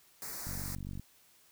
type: band-stop noise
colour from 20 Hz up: white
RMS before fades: -42 dBFS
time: 0.22-0.75 s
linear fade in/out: 0 ms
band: 2200 to 4300 Hz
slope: 48 dB/octave
type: click train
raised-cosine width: 5 ms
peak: -30 dBFS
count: 26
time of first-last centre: 0.47-0.996 s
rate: 47.5 Hz
effects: white hiss -64 dBFS RMS until 1.51 s